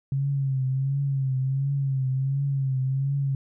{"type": "tone with vibrato", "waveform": "sine", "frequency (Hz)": 135.3, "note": "C#3", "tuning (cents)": -42, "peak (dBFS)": -22, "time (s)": [0.12, 3.35], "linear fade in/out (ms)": 2, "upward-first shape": "triangle", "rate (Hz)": 1.4, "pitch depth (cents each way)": 71, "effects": []}